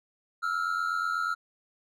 triangle tone pair together, 1318.5 / 1406.7 Hz, E6 / F6, 0 / +12 cents, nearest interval minor second, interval 112 cents, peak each -28 dBFS, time 0.42-1.35 s, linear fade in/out 20 ms, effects none

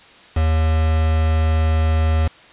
triangle tone with quantisation, 79.2 Hz, D#2, 31 cents sharp, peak -12 dBFS, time 0.36-2.28 s, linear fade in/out 10 ms, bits 4, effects white hiss -45 dBFS RMS until 2.52 s + resampled to 8000 Hz

